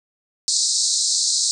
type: band-pass noise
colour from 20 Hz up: pink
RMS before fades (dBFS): -20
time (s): 0.48-1.51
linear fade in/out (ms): 0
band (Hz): 4000 to 8600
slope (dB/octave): 96
effects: none